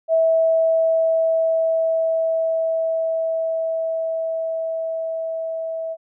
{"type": "tone with level ramp", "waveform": "sine", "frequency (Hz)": 651, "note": "E5", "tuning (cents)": -22, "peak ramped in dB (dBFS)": [-13, -24], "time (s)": [0.08, 5.97], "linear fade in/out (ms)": 50, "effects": []}